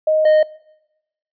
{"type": "tone pair in turn", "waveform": ["sine", "triangle"], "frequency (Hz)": [623, 618], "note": ["D#5", "D#5"], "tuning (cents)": [2, -12], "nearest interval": "unison", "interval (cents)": 14, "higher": "first", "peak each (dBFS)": [-12, -7], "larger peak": "second", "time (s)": [[0.07, 0.25], [0.25, 0.43]], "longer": "neither", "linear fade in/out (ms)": 5, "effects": ["noise-tail reverb RT60 0.9 s tail -23 dB re dry", "resampled to 11025 Hz"]}